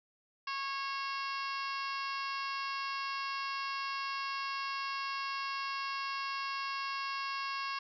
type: harmonic tone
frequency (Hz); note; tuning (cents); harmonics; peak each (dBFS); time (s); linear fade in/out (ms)
548; C#5; -20; 2 / 3 / 4 / 5 / 6 / 7 / 8 / 9 / 10; -37 / -44 / -46 / -43 / -51 / -54 / -48 / -47 / -52; 0.47-7.79; 5
effects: none